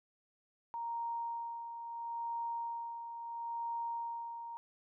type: tone with tremolo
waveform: sine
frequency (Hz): 932.3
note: A#5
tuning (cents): 0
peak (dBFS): -35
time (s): 0.74-4.57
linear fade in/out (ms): 0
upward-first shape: sine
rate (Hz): 0.74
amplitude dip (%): 55
effects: none